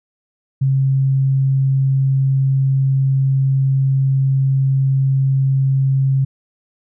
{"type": "tone", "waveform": "sine", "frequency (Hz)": 134.8, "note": "C#3", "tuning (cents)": -48, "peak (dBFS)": -12, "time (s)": [0.61, 6.25], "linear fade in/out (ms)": 10, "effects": []}